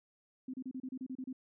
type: tone bursts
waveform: sine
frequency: 258.6 Hz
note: C4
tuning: 20 cents flat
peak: -38 dBFS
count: 10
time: 0.48-1.329 s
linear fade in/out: 5 ms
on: 57 ms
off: 31 ms
effects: none